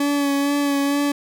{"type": "tone with vibrato", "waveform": "40% pulse", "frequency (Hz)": 283.5, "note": "C#4", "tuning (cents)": 39, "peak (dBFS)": -17, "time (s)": [0, 1.12], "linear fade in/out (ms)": 5, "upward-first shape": "sine", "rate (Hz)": 2.2, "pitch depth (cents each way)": 23, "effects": []}